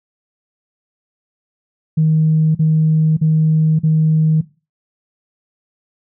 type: tone bursts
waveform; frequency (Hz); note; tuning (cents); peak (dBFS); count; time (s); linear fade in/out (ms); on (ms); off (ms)
sine; 157.2; D#3; +18; -9; 4; 1.97-4.413; 10; 580; 41
effects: noise-tail reverb RT60 0.3 s tail -18 dB re dry + tanh soft clip ceiling -5 dBFS